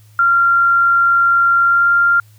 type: tone with pitch glide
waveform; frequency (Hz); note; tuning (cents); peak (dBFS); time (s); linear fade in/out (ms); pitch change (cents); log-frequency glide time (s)
sine; 1382 to 1391.6; F6 to F6; -19 to -7; -9; 0.19-2.2; 2; +12; 1.64-1.91
effects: added 106 Hz sine -43 dBFS peak until 2.38 s + white hiss -54 dBFS RMS until 2.38 s